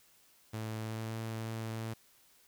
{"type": "tone with pitch glide", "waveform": "sawtooth", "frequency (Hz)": [110, 112.12], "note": ["A2", "A2"], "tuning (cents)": [0, 33], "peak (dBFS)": -33, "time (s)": [0.53, 1.94], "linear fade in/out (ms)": 10, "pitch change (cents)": 33, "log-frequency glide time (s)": [0.82, 1.11], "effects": ["white hiss -65 dBFS RMS until 2.47 s"]}